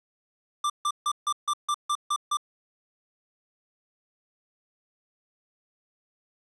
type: tone bursts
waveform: square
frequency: 1182 Hz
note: D6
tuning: 11 cents sharp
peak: -24 dBFS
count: 9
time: 0.64-2.371 s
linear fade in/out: 5 ms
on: 59 ms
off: 150 ms
effects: resampled to 24000 Hz + 9-bit